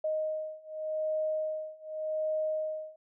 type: beating tone pair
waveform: sine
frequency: 622.3 / 623.16 Hz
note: D#5 / D#5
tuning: 0 / +3 cents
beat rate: 0.86 Hz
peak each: -34 / -33 dBFS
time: 0.04-2.96 s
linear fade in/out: 5 ms
effects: none